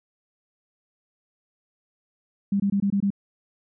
sine tone bursts, 199.3 Hz, G3, 29 cents sharp, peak -19 dBFS, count 6, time 2.52-3.104 s, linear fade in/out 5 ms, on 79 ms, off 22 ms, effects none

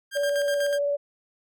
sawtooth tone with tremolo, 1600 Hz, G6, 35 cents sharp, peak -25 dBFS, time 0.11-0.79 s, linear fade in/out 50 ms, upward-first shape square, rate 8.1 Hz, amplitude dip 65%
sine tone with vibrato, 573 Hz, D5, 43 cents flat, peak -22 dBFS, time 0.15-0.97 s, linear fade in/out 20 ms, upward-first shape sine, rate 18 Hz, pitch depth 13 cents each way
effects none

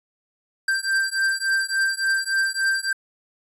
square beating tone pair, 1571 / 1574.5 Hz, G6 / G6, +3 / +7 cents, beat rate 3.5 Hz, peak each -24 dBFS, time 0.68-2.93 s, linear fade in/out 5 ms, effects resampled to 24000 Hz

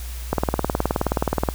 click train, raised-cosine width 1 ms, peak -5 dBFS, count 23, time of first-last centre 0.33-1.488 s, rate 19 Hz, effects added 60 Hz sine -29 dBFS peak until 1.54 s + white hiss -40 dBFS RMS until 1.54 s

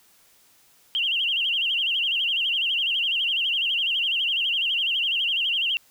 sine tone with vibrato, 2975 Hz, F#7, 9 cents sharp, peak -21 dBFS, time 0.95-5.77 s, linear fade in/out 0 ms, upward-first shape sine, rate 12 Hz, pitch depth 160 cents each way, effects white hiss -58 dBFS RMS until 5.9 s

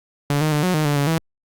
sawtooth tone with pitch steps, 143.9 / 154.5 / 148.6 / 182.4 / 154 / 145.6 / 142.1 / 162.7 Hz, D3 / D#3 / D3 / F#3 / D#3 / D3 / C#3 / E3, -35 / -12 / +21 / -24 / -17 / -15 / +43 / -22 cents, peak -13 dBFS, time 0.3-1.18 s, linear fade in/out 2 ms, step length 110 ms, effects Opus 48 kbps

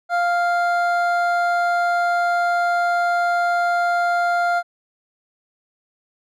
triangle tone pair together, 698.5 / 1397 Hz, F5 / F6, 0 / 0 cents, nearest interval octave, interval 1200 cents, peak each -16 / -20 dBFS, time 0.09-4.63 s, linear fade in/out 50 ms, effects none

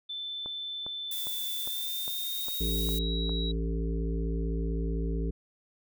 sine tone with pitch glide, 3529 to 3871 Hz, A7 to B7, +4 to -35 cents, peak -34 dBFS, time 0.09-3.52 s, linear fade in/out 10 ms, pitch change +161 cents, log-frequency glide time 1.57-3.12 s
click train, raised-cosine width 1 ms, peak -29 dBFS, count 8, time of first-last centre 0.46-3.294 s, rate 2.47 Hz
violet noise, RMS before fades -36 dBFS, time 1.11-2.99 s, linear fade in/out 5 ms
harmonic tone, 55.7 Hz, A1, 22 cents sharp, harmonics 1 / 3 / 5 / 7 / 8, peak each -29 / -35 / -39 / -40 / -41 dBFS, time 2.6-5.31 s, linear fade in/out 10 ms
effects none

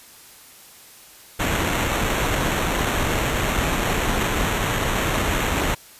pink noise with sample-and-hold, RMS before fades -22 dBFS, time 1.39-5.75 s, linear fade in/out 10 ms, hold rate 4900 Hz, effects white hiss -46 dBFS RMS until 5.99 s + resampled to 32000 Hz

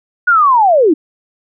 sine linear sweep, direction down, 1480 to 281 Hz, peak -6 dBFS, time 0.27-0.94 s, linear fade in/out 10 ms, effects none

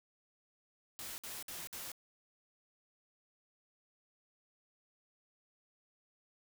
white noise bursts, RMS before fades -45 dBFS, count 4, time 0.99-1.918 s, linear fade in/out 0 ms, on 190 ms, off 56 ms, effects none

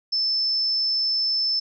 sine tone, 5274 Hz, E8, in tune, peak -20 dBFS, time 0.12-1.6 s, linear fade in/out 10 ms, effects none

